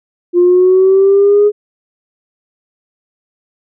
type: linear sweep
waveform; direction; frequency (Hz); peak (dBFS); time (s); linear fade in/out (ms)
sine; up; 349.2 to 418.2; -4; 0.33-1.52; 50
effects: tanh soft clip ceiling -1 dBFS